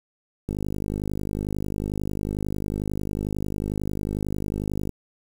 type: click train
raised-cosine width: 3 ms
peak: -15 dBFS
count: 226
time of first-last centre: 0.49-4.893 s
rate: 51.1 Hz
effects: 7-bit